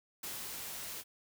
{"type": "noise with ADSR envelope", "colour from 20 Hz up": "white", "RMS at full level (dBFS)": -41, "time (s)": [0.23, 1.04], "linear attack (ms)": 6, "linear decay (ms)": 170, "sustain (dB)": -2, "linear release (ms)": 48, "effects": []}